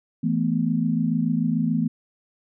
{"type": "chord", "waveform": "sine", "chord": "E suspended fourth", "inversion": "none", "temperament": "equal", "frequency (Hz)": [164.81, 220, 246.9], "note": ["E3", "A3", "B3"], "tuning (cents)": [0, 0, 0], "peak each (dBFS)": -24, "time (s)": [0.23, 1.88], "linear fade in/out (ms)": 10, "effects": []}